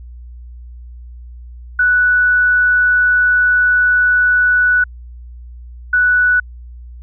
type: tone bursts at uneven times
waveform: sine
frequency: 1480 Hz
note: F#6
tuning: in tune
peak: -9 dBFS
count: 2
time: 1.79-4.84 / 5.93-6.4 s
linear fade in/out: 5 ms
effects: added 60 Hz sine -31 dBFS peak until 7.02 s